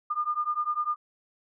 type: beating tone pair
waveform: sine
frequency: 1206 / 1216 Hz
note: D6 / D#6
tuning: +46 / -40 cents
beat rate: 10 Hz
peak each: -29 dBFS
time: 0.1-0.96 s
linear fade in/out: 10 ms
effects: none